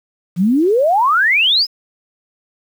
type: exponential sweep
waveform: sine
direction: up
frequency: 164.81 to 5274 Hz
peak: -10 dBFS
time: 0.36-1.67 s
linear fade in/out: 50 ms
effects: 7-bit